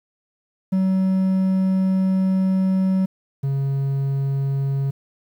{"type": "tone pair in turn", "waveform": "triangle", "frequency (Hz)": [189.1, 137.42], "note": ["F#3", "C#3"], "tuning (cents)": [38, -15], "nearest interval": "tritone", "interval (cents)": 553, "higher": "first", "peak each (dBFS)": [-14, -17], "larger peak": "first", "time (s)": [[0.72, 3.06], [3.43, 4.91]], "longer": "first", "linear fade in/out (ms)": 10, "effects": ["9-bit"]}